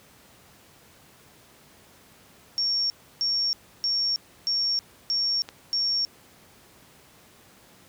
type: tone bursts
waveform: sine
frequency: 5510 Hz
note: F8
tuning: 24 cents flat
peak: -22 dBFS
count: 6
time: 2.58-6.05 s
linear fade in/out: 0 ms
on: 320 ms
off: 310 ms
type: click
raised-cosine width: 0.2 ms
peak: -20 dBFS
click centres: 5.489 s
effects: pink hiss -54 dBFS RMS until 7.88 s + high-pass 80 Hz 12 dB/octave

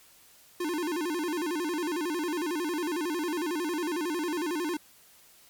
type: tone with vibrato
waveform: square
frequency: 326.5 Hz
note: E4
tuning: 17 cents flat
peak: -29 dBFS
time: 0.6-4.77 s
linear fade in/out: 5 ms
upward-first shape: square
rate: 11 Hz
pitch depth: 140 cents each way
effects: white hiss -57 dBFS RMS until 5.49 s + MP3 96 kbps

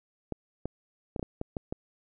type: clicks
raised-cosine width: 2 ms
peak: -19 dBFS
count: 8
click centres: 0.323 / 0.656 / 1.162 / 1.195 / 1.228 / 1.414 / 1.568 / 1.725 s
effects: none

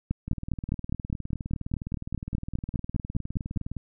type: two click trains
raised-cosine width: 5 ms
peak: -21 / -14 dBFS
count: 69 / 18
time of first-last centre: 0.28-3.767 / 0.11-3.572 s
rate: 19.5 / 4.91 Hz
effects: none

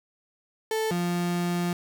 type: tone pair in turn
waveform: 35% pulse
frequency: 440 / 174.95 Hz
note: A4 / F3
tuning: 0 / +3 cents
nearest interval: octave + major third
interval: 1597 cents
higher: first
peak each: -23 dBFS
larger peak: neither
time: 0.71-0.91 / 0.91-1.73 s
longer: second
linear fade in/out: 2 ms
effects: none

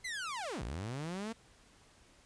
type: linear two-way sweep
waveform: sawtooth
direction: down then up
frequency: 2098 to 49 to 232.4 Hz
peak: -34 dBFS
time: 0.04-1.33 s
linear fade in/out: 10 ms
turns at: 0.63 s
effects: pink hiss -63 dBFS RMS until 2.25 s + resampled to 22050 Hz

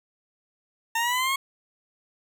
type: linear sweep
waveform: 20% pulse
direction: up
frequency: 905 to 1100 Hz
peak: -18 dBFS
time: 0.95-1.36 s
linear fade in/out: 5 ms
effects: none

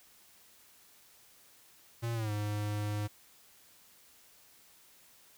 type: tone with pitch glide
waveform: square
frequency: 116.54 to 104.43 Hz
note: A#2 to G#2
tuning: 0 to +10 cents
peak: -33 dBFS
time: 2.02-3.08 s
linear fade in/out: 20 ms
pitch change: -190 cents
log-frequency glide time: 2.14-2.31 s
effects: white hiss -61 dBFS RMS until 5.37 s

